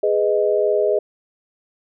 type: chord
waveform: sine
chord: G# minor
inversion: none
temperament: just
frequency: 415.3 / 498.4 / 623 Hz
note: G#4 / B4 / D#5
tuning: 0 / +16 / +2 cents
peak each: -18 / -22 / -19 dBFS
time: 0.03-0.99 s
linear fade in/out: 5 ms
effects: none